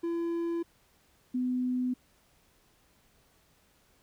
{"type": "tone pair in turn", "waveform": ["triangle", "sine"], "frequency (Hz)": [337.8, 251.4], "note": ["E4", "B3"], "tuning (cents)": [42, 31], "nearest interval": "perfect fourth", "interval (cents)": 511, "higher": "first", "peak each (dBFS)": -27, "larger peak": "neither", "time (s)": [[0.03, 0.63], [1.34, 1.94]], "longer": "neither", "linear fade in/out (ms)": 10, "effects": ["pink hiss -66 dBFS RMS until 4.02 s"]}